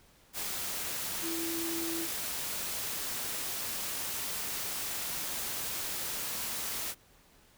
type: tone in noise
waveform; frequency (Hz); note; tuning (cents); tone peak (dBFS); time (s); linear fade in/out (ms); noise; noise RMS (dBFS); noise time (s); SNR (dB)
sine; 331.8; E4; +11; -35; 1.21-2.08; 50; white; -36; 0.33-6.95; -2
effects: pink hiss -62 dBFS RMS until 7.57 s